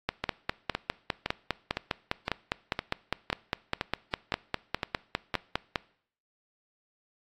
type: two click trains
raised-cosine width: 0.3 ms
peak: -10 / -12 dBFS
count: 29 / 11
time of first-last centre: 0.09-5.758 / 0.24-5.342 s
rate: 4.94 / 1.96 Hz
effects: noise-tail reverb RT60 0.6 s tail -22 dB re dry + AAC 48 kbps